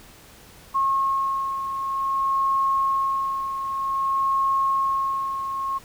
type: beating tone pair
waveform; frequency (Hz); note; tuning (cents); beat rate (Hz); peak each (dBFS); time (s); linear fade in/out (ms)
sine; 1084 / 1084.53; C#6 / C#6; -39 / -38; 0.53; -21 / -29; 0.74-5.79; 20
effects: pink hiss -48 dBFS RMS until 5.84 s